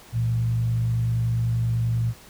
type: tone with frequency modulation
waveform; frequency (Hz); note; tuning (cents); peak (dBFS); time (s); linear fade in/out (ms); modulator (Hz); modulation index
sine; 116.1; A#2; -7; -20; 0.12-2.14; 50; 50.3; 0.4
effects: pink hiss -48 dBFS RMS until 2.29 s